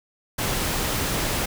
pink noise, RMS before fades -25 dBFS, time 0.38-1.46 s, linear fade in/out 10 ms, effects none

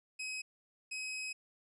sawtooth tone bursts at uneven times, 2540 Hz, D#7, 35 cents sharp, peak -35 dBFS, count 2, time 0.19-0.42 / 0.91-1.33 s, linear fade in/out 10 ms, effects resampled to 24000 Hz

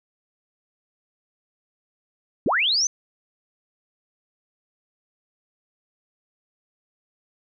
sine linear sweep, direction up, 145.2 to 6272 Hz, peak -18 dBFS, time 2.46-2.87 s, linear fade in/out 2 ms, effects none

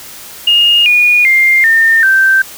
sine tone with pitch steps, 2845 / 2448 / 2107 / 1813.1 / 1560.2 Hz, F7 / D#7 / C7 / A#6 / G6, +31 / -29 / +12 / -49 / -9 cents, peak -5 dBFS, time 0.47-2.42 s, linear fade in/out 5 ms, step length 390 ms, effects white hiss -31 dBFS RMS until 2.57 s

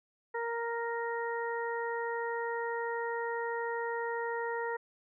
harmonic tone, 466.2 Hz, A#4, in tune, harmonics 1 / 2 / 3 / 4, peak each -35 / -37 / -43 / -40 dBFS, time 0.34-4.77 s, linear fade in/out 10 ms, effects none

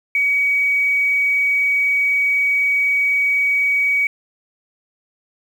sine tone with quantisation, 2262 Hz, C#7, 34 cents sharp, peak -14 dBFS, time 0.15-4.07 s, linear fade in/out 2 ms, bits 7, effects none

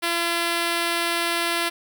5% pulse tone, 340 Hz, F4, 46 cents flat, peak -10 dBFS, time 0.02-1.7 s, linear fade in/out 20 ms, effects none

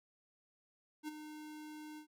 square tone with ADSR envelope, 304.9 Hz, D#4, 35 cents flat, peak -39 dBFS, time 1.03-2.07 s, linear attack 50 ms, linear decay 18 ms, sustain -9 dB, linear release 93 ms, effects none

